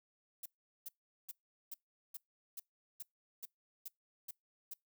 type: noise bursts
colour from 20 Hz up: violet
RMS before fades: -45 dBFS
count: 11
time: 0.43-4.738 s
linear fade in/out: 5 ms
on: 28 ms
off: 400 ms
effects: noise-tail reverb RT60 0.2 s tail -26 dB re dry